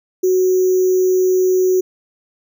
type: tone with sample-and-hold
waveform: sine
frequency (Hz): 370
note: F#4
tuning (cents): 0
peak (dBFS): -11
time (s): 0.23-1.81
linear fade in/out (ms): 10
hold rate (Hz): 6300
effects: none